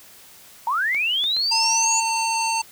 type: linear sweep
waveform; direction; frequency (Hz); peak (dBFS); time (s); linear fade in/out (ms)
sine; up; 874 to 7040; -19; 0.67-2; 2
type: clicks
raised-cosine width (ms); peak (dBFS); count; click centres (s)
0.2; -18; 3; 0.947 / 1.24 / 1.366
type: harmonic tone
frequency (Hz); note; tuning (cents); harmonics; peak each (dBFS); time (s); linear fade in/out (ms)
902; A5; +43; 1 / 3 / 5 / 7 / 9; -22 / -27 / -29 / -30 / -32; 1.51-2.62; 10
effects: white hiss -47 dBFS RMS until 2.71 s